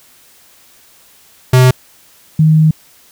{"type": "tone pair in turn", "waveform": ["square", "sine"], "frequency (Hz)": [127.8, 156.71], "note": ["C3", "D#3"], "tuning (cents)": [-40, 13], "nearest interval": "major third", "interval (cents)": 353, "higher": "second", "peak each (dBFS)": -5, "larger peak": "neither", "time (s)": [[1.53, 1.71], [2.39, 2.71]], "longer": "second", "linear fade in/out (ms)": 5, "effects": ["white hiss -46 dBFS RMS until 3.11 s"]}